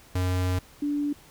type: tone pair in turn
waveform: square / sine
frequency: 91.4 / 290.7 Hz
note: F#2 / D4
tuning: -21 / -18 cents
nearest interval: octave + minor sixth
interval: 2003 cents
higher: second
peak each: -24 dBFS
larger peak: neither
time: 0.15-0.59 / 0.82-1.13 s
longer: first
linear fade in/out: 5 ms
effects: pink hiss -53 dBFS RMS until 1.3 s